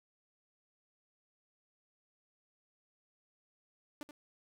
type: tone with echo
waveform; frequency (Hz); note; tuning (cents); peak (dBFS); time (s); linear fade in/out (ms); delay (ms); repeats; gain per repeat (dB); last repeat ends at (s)
sawtooth; 295.4; D4; +10; -38; 4.01-4.03; 0; 79; 1; -8; 4.109
effects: none